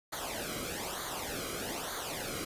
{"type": "noise with flanger", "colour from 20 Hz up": "pink", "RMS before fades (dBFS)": -38, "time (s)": [0.12, 2.45], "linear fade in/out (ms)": 10, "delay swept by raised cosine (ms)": [0.37, 1.14], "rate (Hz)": 1.1, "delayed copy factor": -0.75, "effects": ["resampled to 32000 Hz"]}